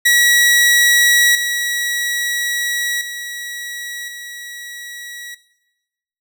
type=tone with level steps; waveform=sawtooth; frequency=1925 Hz; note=B6; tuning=45 cents flat; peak=-6 / -14 / -22 / -26 dBFS; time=0.05-5.35 s; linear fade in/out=10 ms; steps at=1.35 / 3.01 / 4.08 s; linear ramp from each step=2 ms; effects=noise-tail reverb RT60 1.0 s tail -17 dB re dry